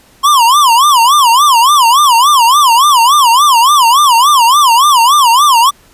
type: tone with vibrato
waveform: square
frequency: 1046.5 Hz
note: C6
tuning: in tune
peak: -5 dBFS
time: 0.23-5.71 s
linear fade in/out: 20 ms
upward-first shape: sine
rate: 3.5 Hz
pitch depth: 240 cents each way
effects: pink hiss -45 dBFS RMS until 5.93 s + resampled to 32000 Hz